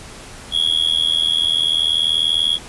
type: tone with amplitude modulation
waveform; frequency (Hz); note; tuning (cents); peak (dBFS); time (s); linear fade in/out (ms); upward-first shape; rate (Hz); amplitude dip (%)
triangle; 3324; G#7; +1; -9; 0.51-2.59; 50; sine; 80.3; 100
effects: pink hiss -37 dBFS RMS until 2.68 s + resampled to 24000 Hz